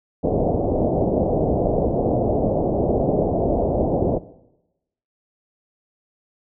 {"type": "low-pass noise", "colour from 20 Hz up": "white", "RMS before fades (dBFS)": -20, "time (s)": [0.23, 4.19], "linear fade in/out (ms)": 20, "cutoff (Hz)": 690, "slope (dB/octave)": 48, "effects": ["noise-tail reverb RT60 0.9 s tail -17 dB re dry"]}